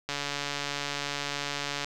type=click train; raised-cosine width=0.2 ms; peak=-14 dBFS; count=252; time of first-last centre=0.09-1.845 s; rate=143 Hz; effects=none